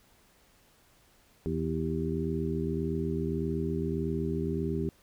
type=harmonic tone with a mistuned harmonic; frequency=81.7 Hz; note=E2; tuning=15 cents flat; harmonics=1 / 2 / 3 / 4 / 5; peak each=-36 / -33 / -35 / -37 / -34 dBFS; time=1.46-4.89 s; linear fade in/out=0 ms; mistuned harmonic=5; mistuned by=-60 cents; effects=pink hiss -63 dBFS RMS until 5.02 s